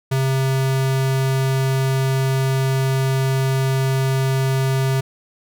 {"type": "tone", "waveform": "square", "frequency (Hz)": 133.3, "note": "C3", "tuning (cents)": 33, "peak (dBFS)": -17, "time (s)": [0.11, 5.01], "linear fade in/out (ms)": 10, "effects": []}